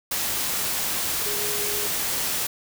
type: tone in noise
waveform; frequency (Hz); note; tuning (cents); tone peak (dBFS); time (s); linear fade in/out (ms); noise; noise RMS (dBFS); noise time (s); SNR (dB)
sine; 415.3; G#4; 0; -33; 1.26-1.87; 5; white; -26; 0.11-2.47; -10
effects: none